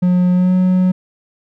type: tone with pitch glide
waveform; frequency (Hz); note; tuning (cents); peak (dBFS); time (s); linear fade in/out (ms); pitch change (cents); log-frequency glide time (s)
triangle; 180 to 183.89; F#3 to F#3; -47 to -10; -8; 0.02-0.92; 10; +37; 0.32-0.54
effects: none